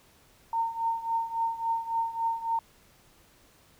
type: tone with tremolo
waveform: sine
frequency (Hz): 914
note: A#5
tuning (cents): -34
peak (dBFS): -23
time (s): 0.53-2.59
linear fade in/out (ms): 2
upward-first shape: triangle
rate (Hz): 3.6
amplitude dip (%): 85
effects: pink hiss -60 dBFS RMS until 3.79 s